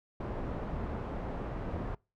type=low-pass noise; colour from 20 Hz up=pink; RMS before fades=-37 dBFS; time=0.2-1.95 s; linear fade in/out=5 ms; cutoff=930 Hz; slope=12 dB/octave; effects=noise-tail reverb RT60 0.3 s tail -26 dB re dry